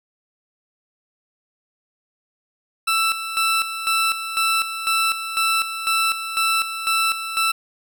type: tone with tremolo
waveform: 20% pulse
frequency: 1328 Hz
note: E6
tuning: 12 cents sharp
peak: -12 dBFS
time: 2.87-7.52 s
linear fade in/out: 10 ms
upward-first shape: square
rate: 2 Hz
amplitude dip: 65%
effects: none